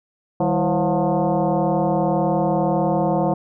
sine tone with frequency modulation, 194.1 Hz, G3, 17 cents flat, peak -16 dBFS, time 0.4-3.34 s, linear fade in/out 5 ms, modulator 175 Hz, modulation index 3.9, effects none

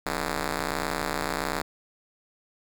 5% pulse ring-modulated tone, 148.7 Hz, D3, 22 cents sharp, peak -13 dBFS, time 0.06-1.62 s, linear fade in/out 5 ms, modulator 118 Hz, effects none

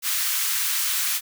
white high-pass noise, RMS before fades -24 dBFS, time 0.02-1.21 s, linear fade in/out 50 ms, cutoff 1200 Hz, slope 24 dB/octave, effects none

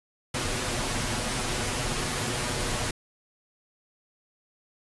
pink noise with comb filter, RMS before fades -29 dBFS, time 0.34-2.91 s, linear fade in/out 5 ms, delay 8.2 ms, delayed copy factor +0.6, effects resampled to 24000 Hz

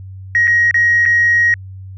sine tone with dropouts, 1888 Hz, A#6, 22 cents sharp, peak -8 dBFS, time 0.35-1.54 s, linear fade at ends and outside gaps 1 ms, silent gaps 0.472-0.477 / 0.711-0.743 / 1.054-1.06 s, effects tanh soft clip ceiling -4 dBFS + added 95 Hz sine -29 dBFS peak until 1.97 s

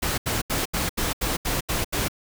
pink noise bursts, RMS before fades -25 dBFS, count 9, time 0.02-2.084 s, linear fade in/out 10 ms, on 160 ms, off 78 ms, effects none

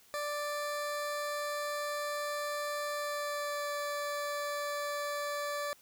20% pulse tone with pitch glide, 587.3 to 581.6 Hz, D5 to D5, 0 to -17 cents, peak -29 dBFS, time 0.14-5.73 s, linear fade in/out 0 ms, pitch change -17 cents, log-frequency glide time 2.94-3.71 s, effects white hiss -62 dBFS RMS until 5.81 s

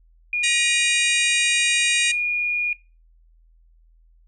sine tone, 2436 Hz, D#7, 37 cents flat, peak -20 dBFS, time 0.33-2.73 s, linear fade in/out 2 ms
harmonic tone, 950 Hz, A#5, 33 cents sharp, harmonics 2 / 3 / 4 / 5 / 6 / 7 / 8 / 9 / 10, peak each -27 / -26 / -26 / -35 / -35 / -29 / -30 / -29 / -37 dBFS, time 0.43-2.12 s, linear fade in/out 10 ms
effects noise-tail reverb RT60 0.3 s tail -21 dB re dry + added 41 Hz sine -52 dBFS peak until 4.27 s

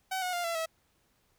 sawtooth tone with pitch steps, 757 / 728.3 / 700.6 / 674 / 648.4 Hz, F#5 / F#5 / F5 / E5 / E5, +39 / -28 / +5 / +38 / -29 cents, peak -27 dBFS, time 0.11-0.66 s, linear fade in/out 10 ms, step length 110 ms, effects pink hiss -71 dBFS RMS until 1.38 s

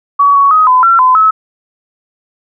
sine tone with pitch steps, 1132 / 1119 / 1259 / 1013 / 1357 / 1019 / 1293 Hz, C#6 / C#6 / D#6 / B5 / E6 / C6 / E6, +36 / +16 / +20 / +44 / +50 / -46 / -34 cents, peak -4 dBFS, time 0.19-1.31 s, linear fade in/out 10 ms, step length 160 ms, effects none

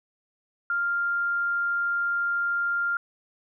sine tone, 1396.9 Hz, F6, in tune, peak -23 dBFS, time 0.7-2.97 s, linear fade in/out 2 ms, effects none

